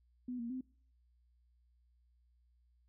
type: tone with pitch steps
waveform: sine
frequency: 248.8 / 234.1 / 257.7 Hz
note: B3 / A#3 / C4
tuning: +13 / +8 / -26 cents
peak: -38 dBFS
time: 0.28-0.61 s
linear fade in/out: 5 ms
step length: 110 ms
effects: noise-tail reverb RT60 0.5 s tail -23 dB re dry + added 60 Hz sine -68 dBFS peak until 2.88 s